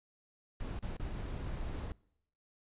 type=noise with dropouts; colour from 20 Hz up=brown; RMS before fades=-39 dBFS; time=0.6-1.92 s; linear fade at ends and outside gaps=2 ms; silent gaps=0.791-0.825 / 0.968-0.997 s; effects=noise-tail reverb RT60 0.8 s tail -25 dB re dry + resampled to 8000 Hz